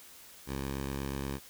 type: tone with pitch glide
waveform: 10% pulse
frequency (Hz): 68 to 68.47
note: C#2 to C#2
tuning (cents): -33 to -21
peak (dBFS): -26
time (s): 0.46-1.4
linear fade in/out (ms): 50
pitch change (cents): +12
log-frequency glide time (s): 0.6-1.02
effects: white hiss -53 dBFS RMS until 1.49 s